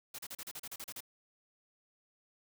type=noise bursts; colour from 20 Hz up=white; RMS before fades=-44 dBFS; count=11; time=0.14-1.006 s; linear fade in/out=5 ms; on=46 ms; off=36 ms; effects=none